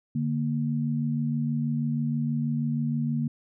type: tone pair together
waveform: sine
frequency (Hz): 146.84 / 233.1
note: D3 / A#3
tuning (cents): 0 / 0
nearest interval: minor sixth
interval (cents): 800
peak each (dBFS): -27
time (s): 0.15-3.28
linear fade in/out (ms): 5
effects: none